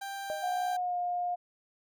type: tone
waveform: 30% pulse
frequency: 789 Hz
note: G5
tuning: 11 cents sharp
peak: -34 dBFS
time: 0.01-0.77 s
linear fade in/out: 10 ms
type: tone with exponential decay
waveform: sine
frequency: 620 Hz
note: D#5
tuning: 6 cents flat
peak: -30 dBFS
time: 0.3-0.66 s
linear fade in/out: 0 ms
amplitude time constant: 78 ms
type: tone with pitch glide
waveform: sine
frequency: 727 to 710.4 Hz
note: F#5 to F5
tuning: -31 to +29 cents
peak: -29 dBFS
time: 0.42-1.36 s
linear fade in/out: 20 ms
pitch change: -40 cents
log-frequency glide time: 0.76-0.97 s
effects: none